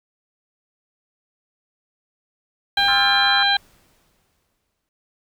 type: noise with exponential decay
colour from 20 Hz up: pink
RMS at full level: -38 dBFS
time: 2.77-4.89 s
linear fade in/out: 1 ms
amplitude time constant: 460 ms
type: harmonic tone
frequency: 800 Hz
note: G5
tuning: 35 cents sharp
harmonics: 1 / 2 / 3 / 4 / 5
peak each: -21 / -20 / -28 / -22 / -20 dBFS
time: 2.77-3.57 s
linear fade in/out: 5 ms
type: chord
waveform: sine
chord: F major seventh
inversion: second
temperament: just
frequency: 1047.7 / 1309.6 / 1396.9 / 1746.1 Hz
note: C6 / E6 / F6 / A6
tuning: +2 / -12 / 0 / -14 cents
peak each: -28 / -30 / -25 / -28 dBFS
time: 2.88-3.43 s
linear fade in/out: 2 ms
effects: none